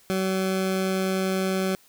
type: tone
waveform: 20% pulse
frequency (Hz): 189.3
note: F#3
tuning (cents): +40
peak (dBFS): -18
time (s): 0.1-1.75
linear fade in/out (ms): 0
effects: white hiss -57 dBFS RMS until 1.88 s